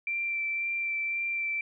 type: tone with vibrato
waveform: sine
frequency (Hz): 2349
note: D7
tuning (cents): 0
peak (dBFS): -28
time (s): 0.07-1.61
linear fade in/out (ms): 2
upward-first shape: sine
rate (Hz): 1.9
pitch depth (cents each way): 12
effects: none